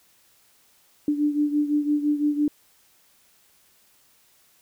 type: beating tone pair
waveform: sine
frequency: 293.7 / 299.6 Hz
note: D4 / D4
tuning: 0 / +35 cents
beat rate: 5.9 Hz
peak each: -21 / -26 dBFS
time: 1.08-2.48 s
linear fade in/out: 2 ms
effects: white hiss -60 dBFS RMS until 4.61 s